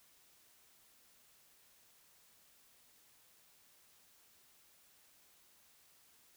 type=silence; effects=white hiss -67 dBFS RMS until 6.36 s